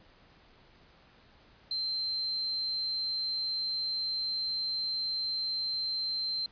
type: tone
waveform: sine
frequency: 4122 Hz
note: C8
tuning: 27 cents flat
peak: -30 dBFS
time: 1.71-6.46 s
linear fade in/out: 2 ms
effects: pink hiss -60 dBFS RMS until 6.51 s + resampled to 11025 Hz